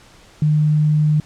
sine tone, 151.8 Hz, D#3, 42 cents flat, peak -12 dBFS, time 0.42-1.2 s, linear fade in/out 2 ms, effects pink hiss -47 dBFS RMS until 1.25 s + low-pass 8000 Hz 12 dB/octave

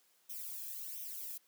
violet noise with flanger, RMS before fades -44 dBFS, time 0.29-1.38 s, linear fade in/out 10 ms, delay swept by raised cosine 0.33 to 1.22 ms, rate 1.4 Hz, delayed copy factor +0.85, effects white hiss -71 dBFS RMS until 1.47 s + high-pass 200 Hz 12 dB/octave

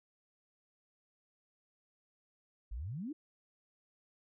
sine exponential sweep, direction up, 46.25 to 329.4 Hz, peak -38 dBFS, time 2.71-3.13 s, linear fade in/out 10 ms, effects none

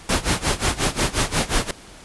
pink noise with tremolo, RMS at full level -18 dBFS, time 0.09-1.71 s, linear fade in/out 2 ms, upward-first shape sine, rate 5.6 Hz, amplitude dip 90%, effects pink hiss -43 dBFS RMS until 2.04 s + resampled to 24000 Hz

